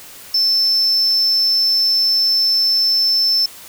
sine tone, 5300 Hz, E8, 9 cents sharp, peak -10 dBFS, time 0.34-3.46 s, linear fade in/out 5 ms, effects tanh soft clip ceiling -11 dBFS + white hiss -38 dBFS RMS until 3.68 s

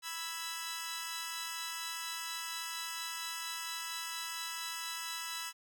10% pulse chord, E major, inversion second, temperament equal, 987.8 / 1318.5 / 1661.2 Hz, B5 / E6 / G#6, 0 / 0 / 0 cents, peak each -34 / -34 / -36 dBFS, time 0.02-5.53 s, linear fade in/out 50 ms, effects none

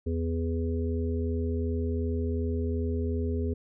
harmonic tone, 82.7 Hz, E2, 6 cents sharp, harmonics 1 / 3 / 5 / 6, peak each -28 / -33 / -34 / -42 dBFS, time 0.06-3.54 s, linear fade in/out 10 ms, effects none

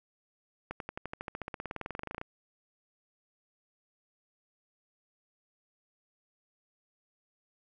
accelerating click train, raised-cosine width 0.5 ms, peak -22 dBFS, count 27, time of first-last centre 0.71-2.214 s, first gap 92 ms, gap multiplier 0.96, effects none

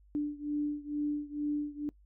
sine beating tone pair, 293.7 / 295.9 Hz, D4 / D4, 0 / +13 cents, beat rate 2.2 Hz, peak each -33 / -35 dBFS, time 0.15-1.89 s, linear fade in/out 0 ms, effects noise-tail reverb RT60 0.1 s tail -23 dB re dry + added 50 Hz sine -58 dBFS peak until 2.05 s

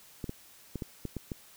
clicks, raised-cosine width 3 ms, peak -22 dBFS, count 7, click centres 0.242 / 0.294 / 0.757 / 0.822 / 1.053 / 1.167 / 1.318 s, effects white hiss -56 dBFS RMS until 1.56 s

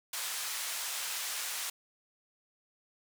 white band-pass noise, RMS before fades -37 dBFS, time 0.13-1.7 s, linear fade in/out 5 ms, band 880 to 11000 Hz, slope 12 dB/octave, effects none

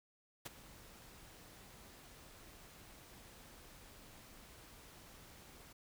pink noise with ADSR envelope, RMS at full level -42 dBFS, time 0.45-5.73 s, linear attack 12 ms, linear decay 19 ms, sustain -16 dB, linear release 8 ms, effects none

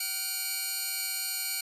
5% pulse tone cluster, 763 / 1427 / 2287 / 2384 / 4246 Hz, G5 / F6 / D7 / D7 / C8, -47 / +37 / -47 / +25 / +25 cents, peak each -32 / -28 / -25 / -28 / -27 dBFS, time 0-1.61 s, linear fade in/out 5 ms, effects resampled to 32000 Hz

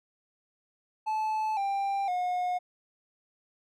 triangle tone with pitch steps, 868 / 791.4 / 721.5 Hz, A5 / G5 / F#5, -24 / +16 / -44 cents, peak -25 dBFS, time 1.06-2.59 s, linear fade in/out 20 ms, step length 510 ms, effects none

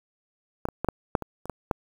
clicks, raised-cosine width 1 ms, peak -12 / -17 / -13 / -8 / -6 / -19 / -25 / -15 / -9 dBFS, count 9, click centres 0.654 / 0.687 / 0.846 / 0.887 / 1.152 / 1.223 / 1.456 / 1.497 / 1.712 s, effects 7-bit

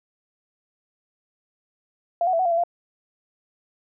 sine tone with pitch steps, 687 / 741 / 665 / 744 / 687 / 670 / 692 Hz, F5 / F#5 / E5 / F#5 / F5 / E5 / F5, -29 / +2 / +15 / +9 / -29 / +28 / -16 cents, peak -18 dBFS, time 2.21-2.637 s, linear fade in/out 2 ms, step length 61 ms, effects none

